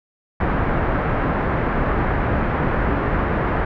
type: low-pass noise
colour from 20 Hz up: pink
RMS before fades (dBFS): -20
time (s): 0.4-3.65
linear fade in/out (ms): 5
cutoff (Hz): 1800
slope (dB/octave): 24
effects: none